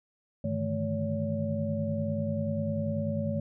sine tone cluster, 100.8 / 149.5 / 159.7 / 217.5 / 566 Hz, G2 / D3 / D#3 / A3 / C#5, +49 / +31 / +45 / -20 / +36 cents, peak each -34 / -37 / -36 / -32 / -34 dBFS, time 0.44-3.4 s, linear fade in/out 5 ms, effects none

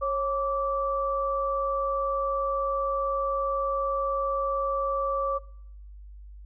sine tone pair together, 546.7 / 1162 Hz, C#5 / D6, -24 / -19 cents, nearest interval octave + minor second, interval 1305 cents, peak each -27 dBFS, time 0.01-5.39 s, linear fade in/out 20 ms, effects noise-tail reverb RT60 0.7 s tail -22 dB re dry + added 50 Hz sine -42 dBFS peak until 6.45 s

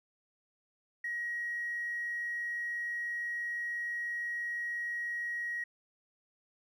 triangle tone with tanh clipping, 1897 Hz, A#6, 30 cents sharp, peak -33 dBFS, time 1.04-5.64 s, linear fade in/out 5 ms, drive 1 dB, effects none

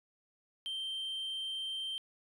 sine tone, 3136 Hz, G7, in tune, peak -33 dBFS, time 0.66-1.98 s, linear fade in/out 0 ms, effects tanh soft clip ceiling -35 dBFS

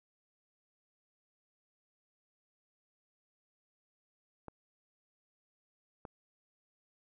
clicks, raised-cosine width 1 ms, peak -30 dBFS, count 2, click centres 4.483 / 6.052 s, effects none

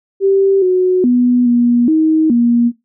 sine tone with pitch steps, 390.3 / 367.6 / 246.1 / 240.3 / 315.5 / 237.4 Hz, G4 / F#4 / B3 / B3 / D#4 / A#3, -8 / -11 / -6 / -47 / +24 / +32 cents, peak -8 dBFS, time 0.2-2.72 s, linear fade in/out 50 ms, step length 420 ms, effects noise-tail reverb RT60 0.2 s tail -18 dB re dry

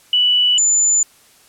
sine tone pair in turn, 2960 / 7040 Hz, F#7 / A8, 0 / 0 cents, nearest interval octave + minor third, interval 1500 cents, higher second, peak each -11 dBFS, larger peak neither, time 0.13-0.58 / 0.58-1.03 s, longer neither, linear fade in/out 2 ms, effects white hiss -50 dBFS RMS until 1.48 s + low-pass 12000 Hz 12 dB/octave

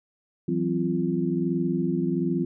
sine tone cluster, 165.7 / 186.9 / 261 / 343.9 Hz, E3 / F#3 / C4 / F4, +9 / +18 / -4 / -27 cents, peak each -28 dBFS, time 0.48-2.45 s, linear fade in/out 5 ms, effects none

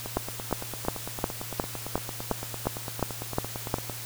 two click trains, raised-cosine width 1 ms, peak -20 / -10 dBFS, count 35 / 11, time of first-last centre 0.06-3.897 / 0.17-3.741 s, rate 8.86 / 2.8 Hz, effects added 115 Hz sine -42 dBFS peak until 4.05 s + white hiss -39 dBFS RMS until 4.05 s

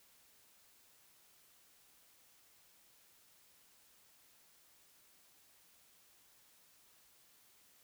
silence, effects white hiss -67 dBFS RMS until 7.83 s

